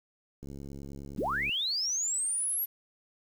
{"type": "click train", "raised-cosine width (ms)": 3, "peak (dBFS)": -31, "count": 75, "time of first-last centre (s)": [0.43, 1.493], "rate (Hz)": 69.6}
{"type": "linear sweep", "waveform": "sine", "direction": "up", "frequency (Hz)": [69.3, 11840], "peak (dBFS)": -28, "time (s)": [1.17, 2.66], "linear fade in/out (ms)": 20}
{"effects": ["9-bit"]}